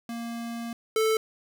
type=tone pair in turn; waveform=square; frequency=233.1 / 440 Hz; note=A#3 / A4; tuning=0 / 0 cents; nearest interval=major seventh; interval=1100 cents; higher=second; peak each=-33 / -22 dBFS; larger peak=second; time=0.09-0.73 / 0.96-1.17 s; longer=first; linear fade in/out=2 ms; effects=none